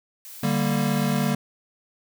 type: noise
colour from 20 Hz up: blue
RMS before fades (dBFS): -41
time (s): 0.25-1.31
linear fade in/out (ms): 0
type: chord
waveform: square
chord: G minor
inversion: second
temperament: equal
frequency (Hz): 146.83 / 196 / 233.1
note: D3 / G3 / Bb3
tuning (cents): 0 / 0 / 0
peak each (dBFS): -26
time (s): 0.43-1.35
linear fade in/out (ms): 5
effects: none